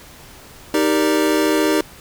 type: chord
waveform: square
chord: Eb major seventh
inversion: none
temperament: equal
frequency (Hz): 311.1 / 392 / 466.2 / 587.3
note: Eb4 / G4 / Bb4 / D5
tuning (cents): 0 / 0 / 0 / 0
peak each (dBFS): -18 / -21 / -24 / -24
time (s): 0.74-1.81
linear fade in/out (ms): 2
effects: pink hiss -42 dBFS RMS until 2 s